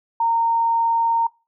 sine tone, 921 Hz, A#5, 21 cents flat, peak -16 dBFS, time 0.2-1.27 s, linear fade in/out 5 ms, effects noise-tail reverb RT60 0.3 s tail -24 dB re dry

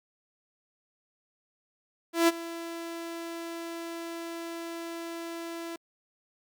sawtooth tone with ADSR envelope, 335 Hz, E4, 28 cents sharp, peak -14 dBFS, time 2.13-5.76 s, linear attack 150 ms, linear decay 29 ms, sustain -18 dB, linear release 3 ms, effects Opus 48 kbps

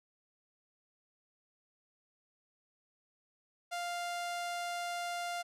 sawtooth tone, 698.5 Hz, F5, in tune, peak -32 dBFS, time 3.71-5.43 s, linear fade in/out 20 ms, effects low-pass 11000 Hz 12 dB/octave

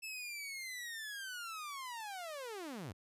sawtooth linear sweep, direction down, 2637 to 78.1 Hz, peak -39 dBFS, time 0.02-2.93 s, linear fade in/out 20 ms, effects resampled to 32000 Hz

